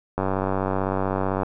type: click train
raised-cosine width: 1 ms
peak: -10 dBFS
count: 121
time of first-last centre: 0.18-1.433 s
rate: 95.8 Hz
effects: none